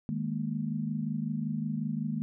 sine chord, D# suspended fourth, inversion none, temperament equal, 155.56 / 207.7 / 233.1 Hz, D#3 / G#3 / A#3, 0 / 0 / 0 cents, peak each -34 dBFS, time 0.09-2.22 s, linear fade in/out 0 ms, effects none

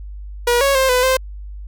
sawtooth tone with pitch steps, 480.8 / 553 / 528 / 501 / 521 Hz, B4 / C#5 / C5 / B4 / C5, -46 / -4 / +16 / +25 / -7 cents, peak -9 dBFS, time 0.47-1.17 s, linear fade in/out 5 ms, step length 140 ms, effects added 50 Hz sine -29 dBFS peak until 1.67 s

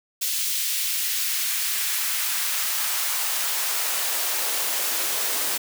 white noise with high-pass filter sweep, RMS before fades -25 dBFS, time 0.21-5.58 s, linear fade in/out 10 ms, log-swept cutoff 3200 to 310 Hz, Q 0.92, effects none

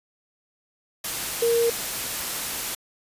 sine tone in noise, 466.2 Hz, A#4, in tune, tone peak -18 dBFS, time 1.42-1.7 s, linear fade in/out 5 ms, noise white, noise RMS -29 dBFS, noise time 1.04-2.75 s, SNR +8 dB, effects resampled to 32000 Hz

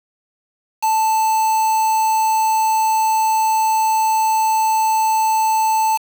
triangle tone with quantisation, 880 Hz, A5, in tune, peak -12 dBFS, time 0.82-5.98 s, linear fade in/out 20 ms, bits 4, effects none

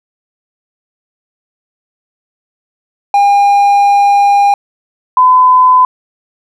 triangle / sine tone pair in turn, 807 / 1012.1 Hz, G#5 / B5, -50 / +42 cents, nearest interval major third, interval 392 cents, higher second, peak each -3 dBFS, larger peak neither, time 3.14-4.54 / 5.17-5.85 s, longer first, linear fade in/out 2 ms, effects none

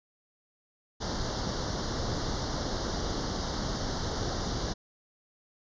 pink noise with comb filter, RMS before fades -32 dBFS, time 1-4.74 s, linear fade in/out 20 ms, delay 0.2 ms, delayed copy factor +0.95, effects resampled to 16000 Hz

